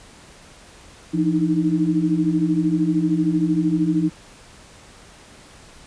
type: tone cluster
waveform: sine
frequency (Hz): 170.6 / 303.5 / 316.5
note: F3 / D#4 / D#4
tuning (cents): -40 / -43 / +30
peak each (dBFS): -21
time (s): 1.13-4.1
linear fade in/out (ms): 20
effects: pink hiss -46 dBFS RMS until 5.86 s + resampled to 22050 Hz